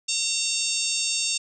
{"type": "harmonic tone", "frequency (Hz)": 913, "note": "A#5", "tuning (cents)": -36, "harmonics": [3, 4, 5, 6, 7, 8, 9], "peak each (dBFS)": [-31, -31, -31, -31, -31, -31, -31], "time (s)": [0.08, 1.38], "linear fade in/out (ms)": 10, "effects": []}